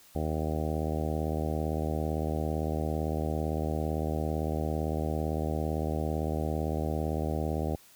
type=harmonic tone; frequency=77.78 Hz; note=D#2; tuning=in tune; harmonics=1 / 2 / 3 / 4 / 5 / 6 / 7 / 8 / 9 / 10; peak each=-32 / -35 / -37 / -38 / -39 / -40 / -40 / -41 / -42 / -42 dBFS; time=0.15-7.76 s; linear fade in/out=5 ms; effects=white hiss -57 dBFS RMS until 7.95 s